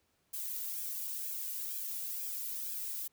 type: noise with flanger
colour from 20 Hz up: violet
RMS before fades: -39 dBFS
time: 0.33-3.08 s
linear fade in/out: 10 ms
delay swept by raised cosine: 1.2 to 2.09 ms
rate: 2.1 Hz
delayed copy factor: +0.9
effects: pink hiss -75 dBFS RMS until 3.12 s + high-pass 60 Hz 12 dB/octave